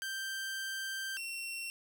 sawtooth tone pair in turn, 1569 / 2721 Hz, G6 / F7, +1 / -46 cents, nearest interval minor seventh, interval 953 cents, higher second, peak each -33 / -35 dBFS, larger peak first, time 0.02-1.17 / 1.17-1.7 s, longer first, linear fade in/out 0 ms, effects none

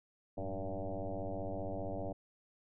sine tone with frequency modulation, 293.7 Hz, D4, in tune, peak -36 dBFS, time 0.37-2.13 s, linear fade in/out 10 ms, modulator 95.4 Hz, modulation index 4.4, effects none

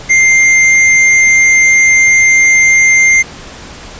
square tone, 2099 Hz, C7, 5 cents sharp, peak -5 dBFS, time 0.09-3.23 s, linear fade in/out 20 ms, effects pink hiss -30 dBFS RMS until 3.99 s + resampled to 16000 Hz

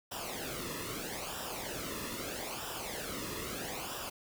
pink noise with flanger, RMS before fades -40 dBFS, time 0.11-4.1 s, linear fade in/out 10 ms, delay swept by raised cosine 0.46 to 1.33 ms, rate 0.78 Hz, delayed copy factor -0.7, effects none

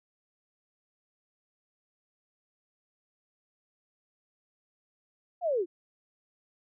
sine linear sweep, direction down, 739 to 319.9 Hz, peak -25 dBFS, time 5.41-5.66 s, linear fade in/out 50 ms, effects none

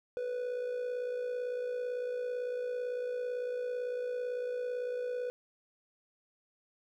triangle tone with amplitude modulation, 493.9 Hz, B4, in tune, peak -29 dBFS, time 0.17-5.3 s, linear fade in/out 0 ms, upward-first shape sine, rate 57.9 Hz, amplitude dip 50%, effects none

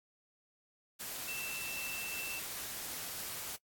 sine tone in noise, 2674 Hz, E7, 24 cents sharp, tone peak -40 dBFS, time 1.27-2.4 s, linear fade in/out 20 ms, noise white, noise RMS -42 dBFS, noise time 0.99-3.57 s, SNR -1 dB, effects noise-tail reverb RT60 0.1 s tail -25 dB re dry + AAC 64 kbps

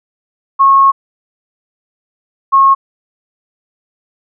sine tone pair in turn, 1092 / 1087.5 Hz, C#6 / C#6, -26 / -33 cents, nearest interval unison, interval 7 cents, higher first, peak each -4 dBFS, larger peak neither, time 0.59-0.92 / 2.52-2.75 s, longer first, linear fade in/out 20 ms, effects none

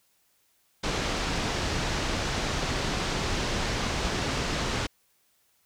pink low-pass noise, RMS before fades -29 dBFS, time 0.83-4.87 s, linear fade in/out 10 ms, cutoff 6500 Hz, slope 24 dB/octave, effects white hiss -68 dBFS RMS until 5.65 s

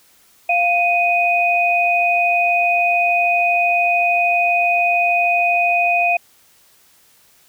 sine tone pair together, 698.5 / 2492 Hz, F5 / D#7, 0 / +2 cents, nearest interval octave + minor seventh, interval 2202 cents, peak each -16 dBFS, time 0.49-6.17 s, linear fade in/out 5 ms, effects white hiss -53 dBFS RMS until 7.48 s

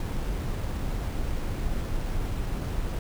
brown noise with sample-and-hold, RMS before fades -29 dBFS, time 0-2.99 s, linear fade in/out 2 ms, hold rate 11025 Hz, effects none

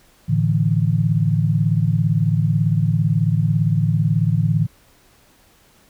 sine chord, A suspended fourth, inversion none, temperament equal, 110 / 146.83 / 164.81 Hz, A2 / D3 / E3, 0 / 0 / 0 cents, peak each -19 dBFS, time 0.28-4.67 s, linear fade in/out 20 ms, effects pink hiss -54 dBFS RMS until 5.89 s

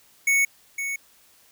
square tone pair in turn, 2217 / 2217 Hz, C#7 / C#7, 0 / 0 cents, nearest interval unison, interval 0 cents, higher neither, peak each -18 / -27 dBFS, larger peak first, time 0.27-0.45 / 0.78-0.96 s, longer neither, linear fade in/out 5 ms, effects white hiss -57 dBFS RMS until 1.51 s

